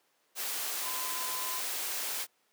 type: tone in noise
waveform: sine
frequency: 1020 Hz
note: C6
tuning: 44 cents flat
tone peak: -40 dBFS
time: 0.82-1.62 s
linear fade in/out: 50 ms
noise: white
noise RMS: -35 dBFS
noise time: 0.35-2.27 s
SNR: -8 dB
effects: pink hiss -71 dBFS RMS until 2.52 s + high-pass 400 Hz 12 dB/octave